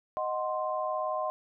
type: chord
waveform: sine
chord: C diminished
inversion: first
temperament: equal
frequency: 622.3 / 740 / 1046.5 Hz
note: Eb5 / Gb5 / C6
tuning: 0 / 0 / 0 cents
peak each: -32 / -35 / -33 dBFS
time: 0.17-1.3 s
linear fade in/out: 0 ms
effects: none